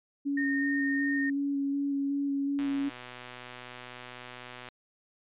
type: tone with vibrato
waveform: sine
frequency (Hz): 279.9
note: C#4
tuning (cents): +17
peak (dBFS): -27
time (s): 0.25-2.9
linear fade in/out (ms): 20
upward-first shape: square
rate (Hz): 2.7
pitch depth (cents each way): 11
type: tone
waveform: sine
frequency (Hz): 1838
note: A#6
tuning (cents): -25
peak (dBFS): -30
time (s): 0.37-1.3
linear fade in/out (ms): 5
type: click train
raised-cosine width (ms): 0.3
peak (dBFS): -27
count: 261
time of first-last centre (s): 2.59-4.687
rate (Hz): 124
effects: resampled to 8000 Hz